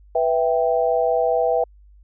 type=chord; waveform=sine; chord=E minor; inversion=second; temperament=equal; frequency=493.9 / 659.3 / 784 Hz; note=B4 / E5 / G5; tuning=0 / 0 / 0 cents; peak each=-20 / -20 / -23 dBFS; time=0.15-1.64 s; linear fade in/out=5 ms; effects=added 50 Hz sine -46 dBFS peak until 2.03 s